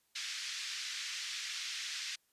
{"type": "band-pass noise", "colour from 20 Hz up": "white", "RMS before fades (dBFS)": -41, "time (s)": [0.15, 2.16], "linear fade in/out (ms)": 10, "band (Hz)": [1700, 5900], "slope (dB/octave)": 24, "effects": ["white hiss -75 dBFS RMS until 2.32 s", "resampled to 32000 Hz"]}